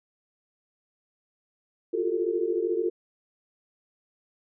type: tone cluster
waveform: sine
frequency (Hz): 345.7 / 359.6 / 401.3 / 448.6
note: F4 / F#4 / G4 / A4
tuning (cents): -18 / -49 / +41 / +34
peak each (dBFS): -30 / -29 / -33 / -28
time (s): 1.93-2.9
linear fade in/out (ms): 10
effects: none